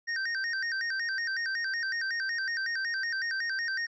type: tone with vibrato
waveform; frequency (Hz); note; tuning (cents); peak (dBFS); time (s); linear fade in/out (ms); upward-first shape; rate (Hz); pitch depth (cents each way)
square; 1700; G#6; +40; -30; 0.07-3.87; 20; square; 5.4; 150
effects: resampled to 16000 Hz